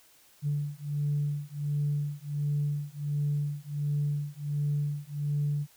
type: beating tone pair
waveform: sine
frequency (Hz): 145.1 / 146.5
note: D3 / D3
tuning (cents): -21 / -4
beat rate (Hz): 1.4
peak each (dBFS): -30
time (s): 0.42-5.67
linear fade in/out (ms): 50
effects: tanh soft clip ceiling -21 dBFS + white hiss -60 dBFS RMS until 5.76 s